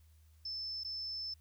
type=tone with dropouts; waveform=sine; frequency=5274 Hz; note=E8; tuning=in tune; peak=-38 dBFS; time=0.45-1.34 s; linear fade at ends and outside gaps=5 ms; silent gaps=0.836-0.846 s; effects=added 78 Hz sine -60 dBFS peak until 1.4 s + white hiss -74 dBFS RMS until 1.4 s